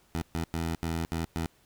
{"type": "tone bursts at uneven times", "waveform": "15% pulse", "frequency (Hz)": 82.41, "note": "E2", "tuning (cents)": 0, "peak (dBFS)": -23, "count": 6, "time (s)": [[0.15, 0.22], [0.35, 0.44], [0.54, 0.75], [0.83, 1.05], [1.12, 1.25], [1.36, 1.46]], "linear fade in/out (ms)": 0, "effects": ["pink hiss -64 dBFS RMS until 1.65 s"]}